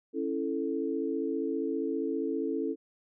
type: chord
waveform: sine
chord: A major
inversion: first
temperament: just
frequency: 275 / 330 / 440 Hz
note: C#4 / E4 / A4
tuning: -14 / +2 / 0 cents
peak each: -33 dBFS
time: 0.13-2.76 s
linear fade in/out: 50 ms
effects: none